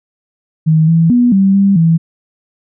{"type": "tone with pitch steps", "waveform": "sine", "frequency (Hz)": [158.1, 164.7, 243.5, 194.1, 197.4, 164.4], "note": ["D#3", "E3", "B3", "G3", "G3", "E3"], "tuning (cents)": [28, -1, -24, -17, 12, -4], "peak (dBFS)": -6, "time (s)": [0.66, 1.98], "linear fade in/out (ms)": 20, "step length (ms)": 220, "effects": []}